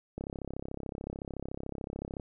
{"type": "click train", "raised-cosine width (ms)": 2, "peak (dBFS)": -24, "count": 69, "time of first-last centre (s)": [0.18, 2.198], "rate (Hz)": 33.7, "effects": []}